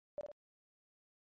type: tone with echo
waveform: sine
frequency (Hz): 587.3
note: D5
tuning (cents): 0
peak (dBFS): -37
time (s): 0.18-0.21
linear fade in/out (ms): 0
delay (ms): 53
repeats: 2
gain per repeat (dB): -5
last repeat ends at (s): 0.316
effects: MP3 32 kbps